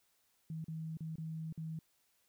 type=tone with dropouts; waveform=sine; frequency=160 Hz; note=D#3; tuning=49 cents sharp; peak=-39 dBFS; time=0.5-1.79 s; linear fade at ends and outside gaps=2 ms; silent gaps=0.643-0.682 / 0.971-1.006 / 1.157-1.182 / 1.526-1.576 s; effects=white hiss -75 dBFS RMS until 2.28 s